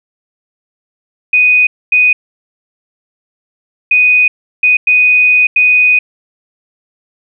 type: tone bursts at uneven times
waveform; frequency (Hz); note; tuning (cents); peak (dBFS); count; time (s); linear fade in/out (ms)
sine; 2489; D#7; 0; -5; 6; 1.33-1.67 / 1.92-2.13 / 3.91-4.28 / 4.63-4.77 / 4.87-5.47 / 5.56-5.99; 5
effects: none